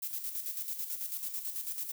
violet noise with tremolo, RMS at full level -36 dBFS, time 0.02-1.92 s, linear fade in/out 10 ms, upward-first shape square, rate 9.1 Hz, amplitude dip 55%, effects none

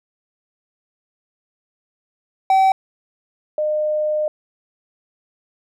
triangle / sine tone pair in turn, 767 / 608.8 Hz, G5 / D#5, -38 / -38 cents, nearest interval major third, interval 400 cents, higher first, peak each -9 / -17 dBFS, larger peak first, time 2.5-2.72 / 3.58-4.28 s, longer second, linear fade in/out 2 ms, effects none

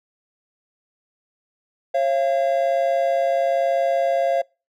triangle tone pair together, 542.9 / 684 Hz, C#5 / F5, -36 / -36 cents, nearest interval major third, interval 400 cents, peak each -18 / -18 dBFS, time 1.94-4.42 s, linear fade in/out 10 ms, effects noise-tail reverb RT60 0.3 s tail -26 dB re dry

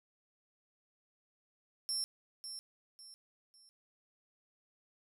30% pulse tone with echo, 5400 Hz, E8, 41 cents sharp, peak -30 dBFS, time 1.89-2.04 s, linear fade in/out 0 ms, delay 550 ms, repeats 3, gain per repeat -9 dB, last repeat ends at 3.69 s, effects none

